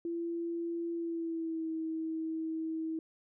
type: tone with pitch glide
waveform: sine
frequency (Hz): 338.1 to 321.2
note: E4 to E4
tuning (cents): +44 to -45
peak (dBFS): -33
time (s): 0.05-2.99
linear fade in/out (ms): 2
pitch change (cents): -89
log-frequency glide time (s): 0.93-1.7
effects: none